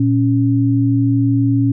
sine tone pair together, 116.54 / 277.2 Hz, A#2 / C#4, 0 / 0 cents, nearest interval octave + minor third, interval 1500 cents, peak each -14 dBFS, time 0-1.72 s, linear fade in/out 5 ms, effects none

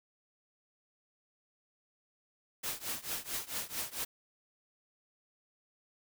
white noise with tremolo, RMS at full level -35 dBFS, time 2.63-4.05 s, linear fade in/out 10 ms, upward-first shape triangle, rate 4.5 Hz, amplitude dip 95%, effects none

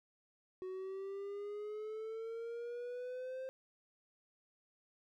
triangle exponential sweep, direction up, 370 to 526 Hz, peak -39 dBFS, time 0.62-3.49 s, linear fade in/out 0 ms, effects none

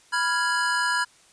square chord, F diminished, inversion second, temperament equal, 987.8 / 1396.9 / 1661.2 Hz, Cb6 / F6 / Ab6, 0 / 0 / 0 cents, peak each -27 / -28 / -26 dBFS, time 0.12-1.05 s, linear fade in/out 20 ms, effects white hiss -56 dBFS RMS until 1.32 s + resampled to 22050 Hz

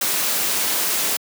white noise, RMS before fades -21 dBFS, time 0.01-1.17 s, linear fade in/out 5 ms, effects high-pass 200 Hz 12 dB/octave

